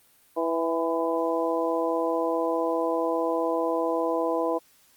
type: harmonic tone with a mistuned harmonic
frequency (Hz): 164.81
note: E3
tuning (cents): 0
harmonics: 2 / 3 / 4 / 5 / 6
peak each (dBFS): -29 / -27 / -29 / -35 / -31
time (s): 0.36-4.59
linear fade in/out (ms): 20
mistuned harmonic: 6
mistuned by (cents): +27
effects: white hiss -60 dBFS RMS until 4.96 s + Opus 32 kbps